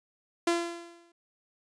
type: tone with exponential decay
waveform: sawtooth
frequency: 341.3 Hz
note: F4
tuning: 40 cents flat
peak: -18 dBFS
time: 0.47-1.12 s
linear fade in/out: 5 ms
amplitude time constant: 140 ms
effects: resampled to 22050 Hz